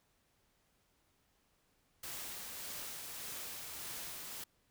white noise with tremolo, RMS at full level -44 dBFS, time 2.03-4.44 s, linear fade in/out 5 ms, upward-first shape sine, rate 1.7 Hz, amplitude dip 25%, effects pink hiss -75 dBFS RMS until 4.7 s

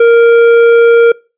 sine tone with tanh clipping, 466.2 Hz, A#4, in tune, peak -4 dBFS, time 0-1.12 s, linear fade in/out 5 ms, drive 10 dB, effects noise-tail reverb RT60 0.3 s tail -24 dB re dry + resampled to 8000 Hz

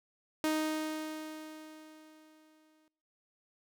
sawtooth tone with exponential decay, 311.1 Hz, D#4, in tune, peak -24 dBFS, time 0.44-2.88 s, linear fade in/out 0 ms, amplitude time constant 530 ms, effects noise-tail reverb RT60 0.8 s tail -24 dB re dry

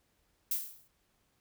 violet noise with exponential decay, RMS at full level -29 dBFS, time 0.51-0.88 s, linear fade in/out 5 ms, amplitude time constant 80 ms, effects pink hiss -74 dBFS RMS until 1.4 s

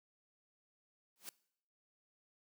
white noise with exponential growth, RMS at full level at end -43 dBFS, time 1.16-1.29 s, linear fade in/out 0 ms, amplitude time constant 27 ms, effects noise-tail reverb RT60 0.7 s tail -22 dB re dry + high-pass 150 Hz 12 dB/octave

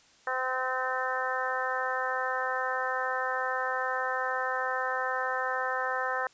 harmonic tone, 257.6 Hz, C4, 27 cents flat, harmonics 2 / 3 / 4 / 5 / 6 / 7, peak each -35 / -35 / -35 / -35 / -35 / -35 dBFS, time 0.27-6.27 s, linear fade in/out 2 ms, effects white hiss -60 dBFS RMS until 6.33 s + resampled to 16000 Hz

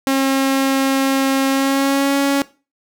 sawtooth tone with pitch glide, 269.8 to 278.5 Hz, C#4 to C#4, -47 to +8 cents, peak -10 dBFS, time 0.07-2.42 s, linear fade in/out 0 ms, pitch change +55 cents, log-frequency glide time 1.48-2.17 s, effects noise-tail reverb RT60 0.3 s tail -18 dB re dry

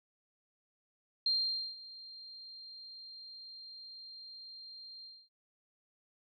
sine tone with ADSR envelope, 4186 Hz, C8, in tune, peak -27 dBFS, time 1.26-5.29 s, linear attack 4 ms, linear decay 490 ms, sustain -20 dB, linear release 250 ms, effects none

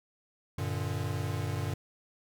square chord, G minor, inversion none, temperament equal with one note detuned, 95.71 / 116.54 / 146.83 Hz, G2 / Bb2 / D3, -41 / 0 / 0 cents, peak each -35 / -37 / -37 dBFS, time 0.58-1.74 s, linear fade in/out 5 ms, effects none

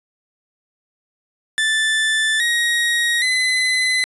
30% pulse tone with pitch steps, 1760 / 1886.3 / 2022 Hz, A6 / A#6 / B6, 0 / +20 / +40 cents, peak -13 dBFS, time 1.58-4.04 s, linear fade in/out 0 ms, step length 820 ms, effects resampled to 24000 Hz

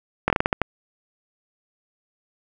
slowing click train, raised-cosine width 0.5 ms, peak -3 dBFS, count 8, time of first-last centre 0.28-0.617 s, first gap 21 ms, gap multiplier 1.27, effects none

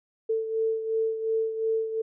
sine beating tone pair, 444.9 / 447.7 Hz, A4 / A4, +19 / +30 cents, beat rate 2.8 Hz, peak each -25 / -32 dBFS, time 0.29-2.02 s, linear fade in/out 10 ms, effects none

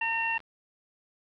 harmonic tone, 911 Hz, A#5, 40 cents flat, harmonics 1 / 2 / 3, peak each -32 / -32 / -29 dBFS, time 0.01-0.38 s, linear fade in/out 5 ms
click train, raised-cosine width 0.3 ms, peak -34 dBFS, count 35, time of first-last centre 0.02-0.403 s, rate 88.7 Hz
effects none

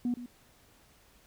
sine tone with echo, 243.5 Hz, B3, 24 cents flat, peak -26 dBFS, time 0.05-0.14 s, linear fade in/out 2 ms, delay 120 ms, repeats 1, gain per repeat -13 dB, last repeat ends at 0.26 s, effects tanh soft clip ceiling -24 dBFS + pink hiss -62 dBFS RMS until 1.26 s

